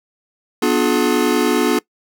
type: chord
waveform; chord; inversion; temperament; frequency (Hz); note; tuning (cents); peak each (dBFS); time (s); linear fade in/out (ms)
square; B diminished seventh; none; just; 246.9 / 296.3 / 355.6 / 426.7; B3 / D4 / F4 / Ab4; 0 / +15 / +31 / +47; -20; 0.62-1.79; 5
effects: noise-tail reverb RT60 0.1 s tail -22 dB re dry